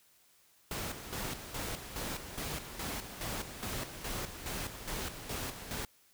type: noise with tremolo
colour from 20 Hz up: pink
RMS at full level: -38 dBFS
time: 0.71-5.85 s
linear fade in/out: 2 ms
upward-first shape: square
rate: 2.4 Hz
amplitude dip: 60%
effects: white hiss -66 dBFS RMS until 6.13 s